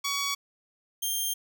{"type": "tone pair in turn", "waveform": "10% pulse", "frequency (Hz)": [1127, 3188], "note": ["C#6", "G7"], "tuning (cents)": [28, 28], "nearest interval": "octave + tritone", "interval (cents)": 1800, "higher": "second", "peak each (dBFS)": -19, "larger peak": "neither", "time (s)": [[0.04, 0.35], [1.02, 1.34]], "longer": "second", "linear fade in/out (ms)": 10, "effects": []}